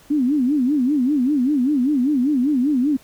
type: tone with vibrato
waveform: sine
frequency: 271.9 Hz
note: C#4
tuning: 33 cents flat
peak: -15 dBFS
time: 0.1-2.97 s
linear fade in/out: 10 ms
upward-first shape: sine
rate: 5.1 Hz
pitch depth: 200 cents each way
effects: pink hiss -50 dBFS RMS until 3.03 s